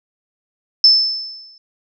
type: tone with exponential decay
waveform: sine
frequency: 5270 Hz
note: E8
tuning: 1 cent flat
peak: -4 dBFS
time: 0.84-1.58 s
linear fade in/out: 2 ms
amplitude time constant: 160 ms
effects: none